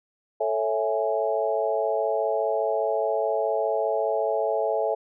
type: chord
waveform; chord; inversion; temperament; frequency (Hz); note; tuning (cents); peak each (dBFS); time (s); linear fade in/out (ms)
sine; A major seventh; none; equal; 440 / 554.4 / 659.3 / 830.6; A4 / C#5 / E5 / G#5; 0 / 0 / 0 / 0; -27 / -28 / -26 / -30; 0.4-4.95; 10
effects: none